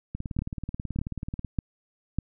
two click trains, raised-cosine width 5 ms, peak -13 / -20 dBFS, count 4 / 25, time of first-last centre 0.39-2.186 / 0.15-1.447 s, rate 1.67 / 18.5 Hz, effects none

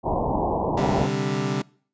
white low-pass noise, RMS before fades -24 dBFS, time 0.03-1.09 s, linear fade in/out 50 ms, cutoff 990 Hz, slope 96 dB/octave
25% pulse chord, C suspended second, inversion none, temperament equal, 130.81 / 146.83 / 196 Hz, C3 / D3 / G3, 0 / 0 / 0 cents, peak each -24 dBFS, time 0.77-1.62 s, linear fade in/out 5 ms
effects noise-tail reverb RT60 0.5 s tail -24 dB re dry + resampled to 16000 Hz

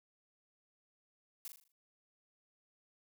blue noise with echo, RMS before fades -45 dBFS, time 1.45-1.48 s, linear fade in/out 2 ms, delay 40 ms, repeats 6, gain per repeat -6 dB, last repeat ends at 1.72 s, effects none

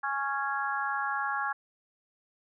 harmonic tone, 276.7 Hz, C#4, 3 cents flat, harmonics 3 / 4 / 5 / 6, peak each -34 / -34 / -34 / -34 dBFS, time 0.03-1.53 s, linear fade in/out 10 ms, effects none

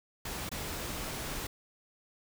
pink noise with dropouts, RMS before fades -38 dBFS, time 0.25-1.47 s, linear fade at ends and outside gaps 5 ms, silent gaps 0.492-0.515 s, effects none

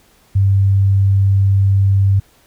sine tone, 98 Hz, G2, in tune, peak -9 dBFS, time 0.35-2.2 s, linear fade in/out 10 ms, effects pink hiss -52 dBFS RMS until 2.46 s

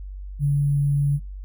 sine tone with sample-and-hold, 142.7 Hz, D3, 49 cents flat, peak -17 dBFS, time 0.39-1.2 s, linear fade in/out 50 ms, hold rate 11025 Hz, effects noise-tail reverb RT60 0.2 s tail -26 dB re dry + added 48 Hz sine -32 dBFS peak until 1.44 s

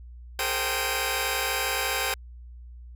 10% pulse tone cluster, 410.4 / 460.4 / 526 / 773 / 2490 Hz, G#4 / A#4 / C5 / G5 / D#7, -21 / -22 / +9 / -24 / +1 cents, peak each -26 / -26 / -23 / -22 / -23 dBFS, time 0.39-2.14 s, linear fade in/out 2 ms, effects added 60 Hz sine -41 dBFS peak until 2.95 s

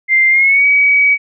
sine tone with pitch glide, 2093 to 2269 Hz, C7 to C#7, 0 to +40 cents, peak -7 dBFS, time 0.08-1.18 s, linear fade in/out 50 ms, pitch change +140 cents, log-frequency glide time 0.29-0.65 s, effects none

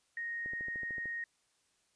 sine tone, 1864.7 Hz, A#6, in tune, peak -36 dBFS, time 0.17-1.24 s, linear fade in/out 2 ms
click train, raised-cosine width 2 ms, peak -36 dBFS, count 9, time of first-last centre 0.46-1.057 s, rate 13.4 Hz
effects white hiss -74 dBFS RMS until 1.95 s + resampled to 22050 Hz

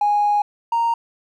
triangle tone pair in turn, 827 / 928.8 Hz, G#5 / A#5, -8 / -7 cents, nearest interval major second, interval 201 cents, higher second, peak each -11 / -13 dBFS, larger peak first, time 0.01-0.42 / 0.72-0.94 s, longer first, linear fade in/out 5 ms, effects tanh soft clip ceiling -12 dBFS

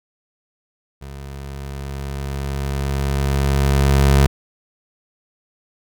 25% pulse tone with level ramp, 69 Hz, C#2, 7 cents flat, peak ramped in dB -29 to -6 dBFS, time 1.01-4.27 s, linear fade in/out 10 ms, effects none

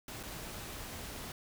pink noise with dropouts, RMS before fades -44 dBFS, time 0.08-1.32 s, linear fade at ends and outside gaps 2 ms, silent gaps 0.23-0.234 s, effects none

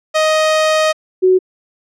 sawtooth / sine tone pair in turn, 625 / 371.6 Hz, D#5 / F#4, +8 / +7 cents, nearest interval major sixth, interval 901 cents, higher first, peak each -7 dBFS, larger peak neither, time 0.14-0.93 / 1.22-1.39 s, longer first, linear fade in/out 20 ms, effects low-pass 7000 Hz 12 dB/octave

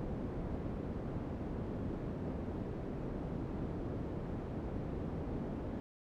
white low-pass noise, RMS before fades -40 dBFS, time 0-5.8 s, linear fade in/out 0 ms, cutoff 310 Hz, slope 12 dB/octave, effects none

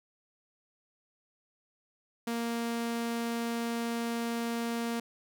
sawtooth tone, 233.1 Hz, A#3, in tune, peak -27 dBFS, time 2.27-5 s, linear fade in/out 5 ms, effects none

